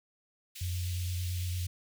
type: high-pass noise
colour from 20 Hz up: pink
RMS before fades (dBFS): -45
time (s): 0.55-1.67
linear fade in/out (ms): 10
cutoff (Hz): 2600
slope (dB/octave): 24
type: tone with vibrato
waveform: sine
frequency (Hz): 89.1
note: F2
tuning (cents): +35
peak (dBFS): -31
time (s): 0.61-1.67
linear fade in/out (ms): 5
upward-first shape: triangle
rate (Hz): 8.7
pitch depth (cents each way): 13
effects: none